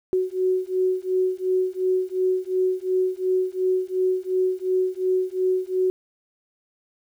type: beating tone pair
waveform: sine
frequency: 370 / 372.8 Hz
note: F#4 / F#4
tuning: 0 / +13 cents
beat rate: 2.8 Hz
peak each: -23 / -23 dBFS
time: 0.13-5.9 s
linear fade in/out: 0 ms
effects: 9-bit